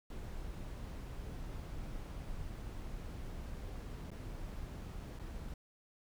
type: noise with dropouts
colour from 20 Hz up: brown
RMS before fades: -44 dBFS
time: 0.1-5.54 s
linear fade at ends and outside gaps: 2 ms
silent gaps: 4.105-4.115 / 5.19-5.195 s
effects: none